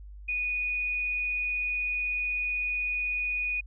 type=tone; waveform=sine; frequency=2471 Hz; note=D#7; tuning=13 cents flat; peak=-27 dBFS; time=0.28-3.61 s; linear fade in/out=10 ms; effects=added 50 Hz sine -42 dBFS peak until 3.66 s